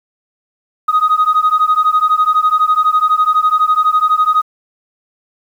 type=beating tone pair; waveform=sine; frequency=1244.5 / 1256.5 Hz; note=D#6 / D#6; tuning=0 / +17 cents; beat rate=12 Hz; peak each=-11 dBFS; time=0.88-4.42 s; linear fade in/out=10 ms; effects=tanh soft clip ceiling -5 dBFS + 7-bit